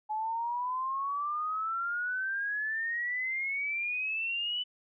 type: exponential sweep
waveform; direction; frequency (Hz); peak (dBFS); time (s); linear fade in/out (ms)
sine; up; 850 to 3000; -30; 0.09-4.64; 20
effects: none